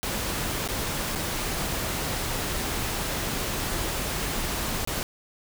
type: noise with dropouts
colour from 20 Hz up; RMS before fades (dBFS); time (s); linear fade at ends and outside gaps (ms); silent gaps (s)
pink; -29; 0.03-5.03; 0; 0.677-0.687 / 1.152-1.157 / 4.85-4.874
effects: none